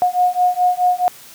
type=beating tone pair; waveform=sine; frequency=720 / 724.7 Hz; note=F#5 / F#5; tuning=-47 / -36 cents; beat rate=4.7 Hz; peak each=-16 dBFS; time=0.02-1.08 s; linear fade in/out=0 ms; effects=white hiss -41 dBFS RMS until 1.34 s + high-pass 80 Hz 12 dB/octave